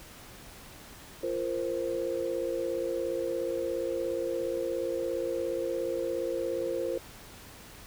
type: chord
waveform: sine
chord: F suspended fourth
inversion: none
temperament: equal with one note detuned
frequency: 345.4 / 466.2 / 523.3 Hz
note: F4 / Bb4 / C5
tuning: -19 / 0 / 0 cents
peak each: -34 / -34 / -32 dBFS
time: 1.23-6.98 s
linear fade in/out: 5 ms
effects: pink hiss -49 dBFS RMS until 7.86 s